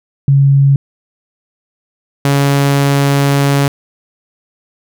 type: tone pair in turn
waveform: sine / sawtooth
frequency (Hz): 138.59 / 140.36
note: C#3 / C#3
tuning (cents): 0 / +22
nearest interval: unison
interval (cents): 22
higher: second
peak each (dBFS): -5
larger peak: neither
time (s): 0.28-0.76 / 2.25-3.68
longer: second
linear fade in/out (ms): 2
effects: none